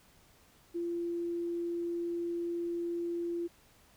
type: tone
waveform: sine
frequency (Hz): 342.9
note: F4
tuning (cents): -32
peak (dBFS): -32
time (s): 0.74-3.48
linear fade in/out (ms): 20
effects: pink hiss -63 dBFS RMS until 3.96 s